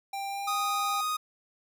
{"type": "tone with pitch glide", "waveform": "square", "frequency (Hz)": [790, 799.6], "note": ["G5", "G5"], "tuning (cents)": [13, 34], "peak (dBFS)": -33, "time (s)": [0.13, 1.01], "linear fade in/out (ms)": 5, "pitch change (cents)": 21, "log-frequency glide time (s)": [0.27, 0.44]}
{"type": "tone", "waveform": "45% pulse", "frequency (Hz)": 1244.5, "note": "D#6", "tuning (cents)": 0, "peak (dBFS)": -28, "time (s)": [0.47, 1.17], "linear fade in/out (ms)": 10}
{"effects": []}